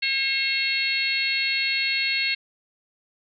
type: harmonic tone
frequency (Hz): 540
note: C#5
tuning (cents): -45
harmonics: 3 / 4 / 5 / 6 / 7 / 8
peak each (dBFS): -35 / -26 / -26 / -36 / -33 / -27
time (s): 0.02-2.35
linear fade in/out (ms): 10
effects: none